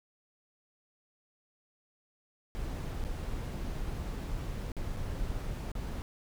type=noise with dropouts; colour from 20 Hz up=brown; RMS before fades=-36 dBFS; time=2.55-6.02 s; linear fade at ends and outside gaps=0 ms; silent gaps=3.039-3.049 / 4.718-4.767 / 4.964-4.969 / 5.717-5.752 s; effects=none